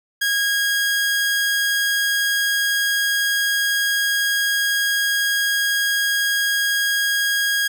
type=tone; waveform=sawtooth; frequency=1638 Hz; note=G#6; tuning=24 cents flat; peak=-14 dBFS; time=0.21-7.68 s; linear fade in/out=10 ms; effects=none